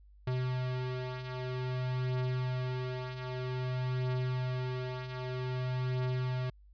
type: beating tone pair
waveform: square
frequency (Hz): 126.8 / 127.32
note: B2 / C3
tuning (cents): +46 / -47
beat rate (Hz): 0.52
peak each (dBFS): -40 / -34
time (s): 0.27-6.5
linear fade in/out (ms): 5
effects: added 50 Hz sine -55 dBFS peak until 6.73 s + resampled to 11025 Hz